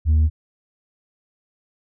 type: tone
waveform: sine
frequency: 77.78 Hz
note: D#2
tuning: in tune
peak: -10 dBFS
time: 0.05-0.3 s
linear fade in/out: 50 ms
effects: tanh soft clip ceiling -12 dBFS